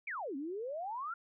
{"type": "exponential two-way sweep", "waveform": "sine", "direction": "down then up", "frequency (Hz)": [2457, 261.6, 1421], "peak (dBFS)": -37, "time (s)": [0.07, 1.14], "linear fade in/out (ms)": 5, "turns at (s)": 0.36, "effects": []}